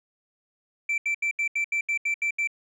sine tone bursts, 2337 Hz, D7, 9 cents flat, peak -20 dBFS, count 10, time 0.89-2.474 s, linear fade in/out 5 ms, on 90 ms, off 76 ms, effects tanh soft clip ceiling -22 dBFS

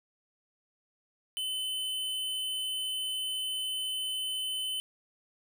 square tone, 3038 Hz, F#7, 45 cents sharp, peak -32 dBFS, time 1.37-4.8 s, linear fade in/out 0 ms, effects none

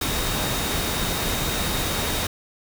sine tone in noise, 3729 Hz, A#7, in tune, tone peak -33 dBFS, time 0.01-2.27 s, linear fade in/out 5 ms, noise pink, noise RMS -25 dBFS, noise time 0.01-2.27 s, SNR -11 dB, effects none

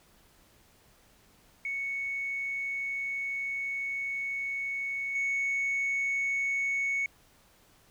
sine tone with level steps, 2217 Hz, C#7, in tune, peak -30 / -25 dBFS, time 1.65-7.06 s, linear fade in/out 2 ms, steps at 5.15 s, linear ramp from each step 5 ms, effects tanh soft clip ceiling -25 dBFS + pink hiss -62 dBFS RMS until 7.9 s

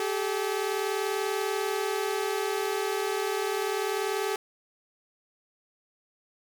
sawtooth tone pair together, 388.5 / 428.8 Hz, G4 / A4, -16 / -45 cents, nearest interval major second, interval 171 cents, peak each -26 dBFS, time 0-4.36 s, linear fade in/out 2 ms, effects none

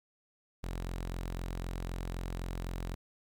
sawtooth tone, 43.92 Hz, F1, 11 cents sharp, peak -32 dBFS, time 0.63-2.95 s, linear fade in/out 10 ms, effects 12-bit

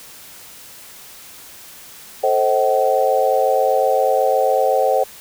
sine chord, A diminished seventh, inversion none, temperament just, 440 / 528 / 633.6 / 760.3 Hz, A4 / C5 / Eb5 / Gb5, 0 / +16 / +31 / +47 cents, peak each -21 / -17 / -21 / -18 dBFS, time 2.23-5.04 s, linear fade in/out 10 ms, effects white hiss -40 dBFS RMS until 5.2 s

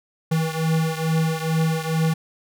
square beating tone pair, 160 / 162.3 Hz, D#3 / E3, +49 / -27 cents, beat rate 2.3 Hz, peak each -22 / -25 dBFS, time 0.31-2.14 s, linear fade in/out 10 ms, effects none

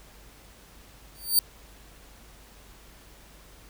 5% pulse tone with exponential growth, 4602 Hz, D8, 36 cents flat, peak -8 dBFS, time 1.15-1.39 s, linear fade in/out 1 ms, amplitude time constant 51 ms, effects added 50 Hz sine -53 dBFS peak until 3.69 s + pink hiss -53 dBFS RMS until 3.69 s

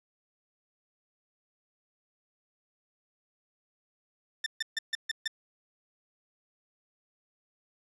20% pulse tone bursts, 1792 Hz, A6, 31 cents sharp, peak -23 dBFS, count 6, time 4.44-5.278 s, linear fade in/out 5 ms, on 23 ms, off 140 ms, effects resampled to 24000 Hz + 9-bit

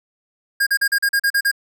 square tone bursts, 1622 Hz, G#6, 41 cents flat, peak -15 dBFS, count 9, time 0.6-1.515 s, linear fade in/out 10 ms, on 67 ms, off 39 ms, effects none

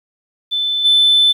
sine tone with level steps, 3520 Hz, A7, in tune, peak -15 / -7 dBFS, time 0.51-1.33 s, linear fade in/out 20 ms, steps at 0.84 s, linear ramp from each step 20 ms, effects tanh soft clip ceiling -5 dBFS + 8-bit

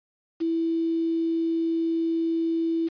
sine tone with quantisation, 329.6 Hz, E4, in tune, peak -22 dBFS, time 0.4-2.89 s, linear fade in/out 20 ms, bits 7, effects resampled to 11025 Hz

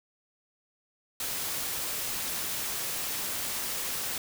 white noise, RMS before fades -33 dBFS, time 1.2-4.18 s, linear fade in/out 2 ms, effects none

